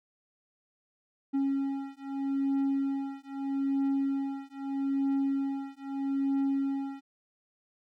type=beating tone pair; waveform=triangle; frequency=273.9 / 274.69 Hz; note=C#4 / C#4; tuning=-21 / -16 cents; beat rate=0.79 Hz; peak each=-29 dBFS; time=1.33-7.01 s; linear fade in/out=20 ms; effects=none